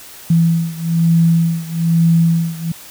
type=beating tone pair; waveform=sine; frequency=165.8 / 166.9 Hz; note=E3 / E3; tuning=+10 / +22 cents; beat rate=1.1 Hz; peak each=-13 / -15 dBFS; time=0.3-2.72 s; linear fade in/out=5 ms; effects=white hiss -37 dBFS RMS until 2.9 s